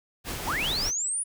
pink noise with tremolo, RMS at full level -32 dBFS, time 0.24-0.92 s, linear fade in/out 50 ms, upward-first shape triangle, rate 5.1 Hz, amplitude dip 30%
sine linear sweep, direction up, 640 to 9956 Hz, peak -26 dBFS, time 0.46-1.24 s, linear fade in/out 20 ms
effects none

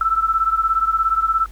sine beating tone pair, 1318.5 / 1335.5 Hz, E6 / E6, 0 / +22 cents, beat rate 17 Hz, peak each -17 / -20 dBFS, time 0.01-1.46 s, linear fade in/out 2 ms, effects added 50 Hz sine -35 dBFS peak until 1.51 s + pink hiss -50 dBFS RMS until 1.51 s

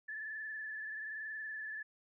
sine tone with frequency modulation, 1740 Hz, A6, 20 cents flat, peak -40 dBFS, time 0.08-1.83 s, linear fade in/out 10 ms, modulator 21.1 Hz, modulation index 2, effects none

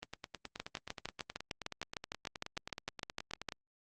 two click trains, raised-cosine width 0.2 ms, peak -24 / -20 dBFS, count 34 / 20, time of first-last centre 0.03-3.522 / 0.6-3.488 s, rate 9.45 / 6.58 Hz, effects Opus 32 kbps

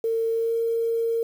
sine tone with pitch glide, 453.8 to 459.3 Hz, A#4 to A#4, -47 to -26 cents, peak -21 dBFS, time 0.04-1.23 s, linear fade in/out 2 ms, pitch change +21 cents, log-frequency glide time 0.29-0.54 s, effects 8-bit

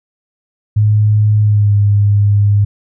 sine tone with pitch glide, 106 to 102.27 Hz, G#2 to G#2, +36 to -26 cents, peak -7 dBFS, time 0.76-2.65 s, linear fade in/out 10 ms, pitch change -62 cents, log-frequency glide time 1.4-1.74 s, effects none

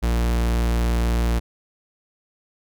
45% pulse tone, 58.27 Hz, A#1, in tune, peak -18 dBFS, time 0.02-1.4 s, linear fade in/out 20 ms, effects none

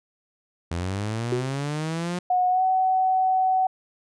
sawtooth linear sweep, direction up, 82.41 to 180 Hz, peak -22 dBFS, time 0.71-2.19 s, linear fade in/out 5 ms
sine tone with exponential decay, 370 Hz, F#4, in tune, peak -18 dBFS, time 1.32-1.55 s, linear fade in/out 5 ms, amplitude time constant 50 ms
sine tone with pitch glide, 729 to 751.7 Hz, F#5 to F#5, -26 to +27 cents, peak -18 dBFS, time 2.3-3.67 s, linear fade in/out 5 ms, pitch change +53 cents, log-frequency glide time 2.49-2.63 s
effects resampled to 22050 Hz

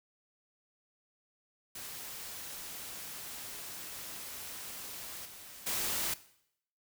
white noise with level steps, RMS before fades -44 / -50 / -34 dBFS, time 1.75-6.14 s, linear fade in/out 5 ms, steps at 5.25 / 5.66 s, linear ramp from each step 10 ms, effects noise-tail reverb RT60 0.7 s tail -17 dB re dry

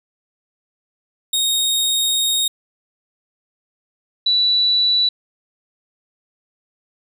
sawtooth / sine tone pair in turn, 3728 / 3950 Hz, A#7 / B7, -1 / 0 cents, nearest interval minor second, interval 101 cents, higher second, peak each -13 dBFS, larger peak neither, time 1.33-2.48 / 4.26-5.09 s, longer first, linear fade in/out 5 ms, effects none

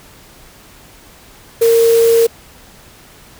sine tone in noise, 460 Hz, A#4, 23 cents flat, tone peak -7 dBFS, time 1.61-2.27 s, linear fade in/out 10 ms, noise white, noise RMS -24 dBFS, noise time 1.61-2.27 s, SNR +14 dB, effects pink hiss -42 dBFS RMS until 3.39 s

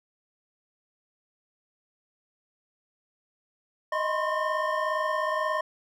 triangle tone cluster, 619 / 641 / 1017 / 1074 / 1818 Hz, D#5 / E5 / C6 / C6 / A#6, -9 / -49 / -50 / +45 / -44 cents, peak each -28 / -36 / -30 / -28 / -32 dBFS, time 3.92-5.61 s, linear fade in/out 5 ms, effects none

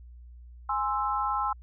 sine chord, Ab augmented, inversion none, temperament equal, 830.6 / 1046.5 / 1318.5 Hz, Ab5 / C6 / E6, 0 / 0 / 0 cents, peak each -30 dBFS, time 0.69-1.53 s, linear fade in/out 5 ms, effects added 60 Hz sine -45 dBFS peak until 1.62 s

